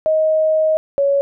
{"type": "tone pair in turn", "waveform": "sine", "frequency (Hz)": [628, 559.2], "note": ["D#5", "C#5"], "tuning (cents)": [16, 15], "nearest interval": "major second", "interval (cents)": 201, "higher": "first", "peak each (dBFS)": -12, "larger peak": "neither", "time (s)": [[0.06, 0.77], [0.98, 1.21]], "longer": "first", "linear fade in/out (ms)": 0, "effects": []}